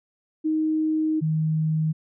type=tone pair in turn; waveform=sine; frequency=312.8 / 157.08 Hz; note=D#4 / D#3; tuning=+9 / +17 cents; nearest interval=octave; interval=1192 cents; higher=first; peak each=-20 dBFS; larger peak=neither; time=0.44-1.21 / 1.21-1.93 s; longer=first; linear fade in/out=20 ms; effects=none